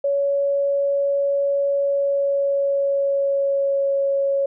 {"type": "tone with pitch glide", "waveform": "sine", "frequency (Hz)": [561, 553.3], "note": ["C#5", "C#5"], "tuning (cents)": [21, -3], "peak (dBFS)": -17, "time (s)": [0.04, 4.46], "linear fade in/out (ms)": 5, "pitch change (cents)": -24, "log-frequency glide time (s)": [1.76, 3.93], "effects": []}